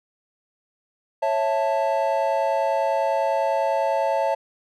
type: chord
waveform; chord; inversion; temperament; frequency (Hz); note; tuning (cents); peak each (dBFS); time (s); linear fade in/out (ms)
triangle; A major; first; just; 550 / 660 / 880; C#5 / E5 / A5; -14 / +2 / 0; -22; 1.22-4.35; 10
effects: none